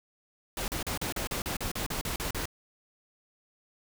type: noise bursts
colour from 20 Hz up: pink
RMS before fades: -33 dBFS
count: 13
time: 0.57-2.456 s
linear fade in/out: 2 ms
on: 110 ms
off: 38 ms
effects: none